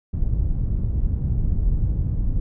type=low-pass noise; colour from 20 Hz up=pink; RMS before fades=-21 dBFS; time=0.13-2.4 s; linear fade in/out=5 ms; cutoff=110 Hz; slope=12 dB/octave; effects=none